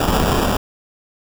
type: noise with sample-and-hold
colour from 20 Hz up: pink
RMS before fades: -17 dBFS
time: 0-0.57 s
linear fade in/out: 5 ms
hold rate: 2100 Hz
effects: none